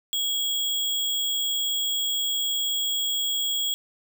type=tone with sample-and-hold; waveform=sine; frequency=3322 Hz; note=G#7; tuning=in tune; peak=-23 dBFS; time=0.13-3.74 s; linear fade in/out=0 ms; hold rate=11025 Hz; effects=none